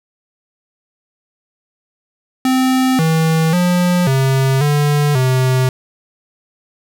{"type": "tone with pitch steps", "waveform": "square", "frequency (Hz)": [259, 161, 178, 133.8, 146.7, 129.3], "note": ["C4", "E3", "F3", "C3", "D3", "C3"], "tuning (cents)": [-17, -41, 33, 39, -2, -20], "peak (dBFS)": -12, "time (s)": [2.45, 5.69], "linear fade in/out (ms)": 2, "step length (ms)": 540, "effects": []}